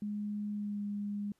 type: tone with pitch glide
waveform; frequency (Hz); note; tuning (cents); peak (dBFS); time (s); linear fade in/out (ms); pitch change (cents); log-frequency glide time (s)
sine; 207.7 to 204.6; G#3 to G#3; 0 to -26; -34; 0.02-1.32; 2; -26; 0.53-0.82
effects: pink hiss -75 dBFS RMS until 1.39 s + resampled to 32000 Hz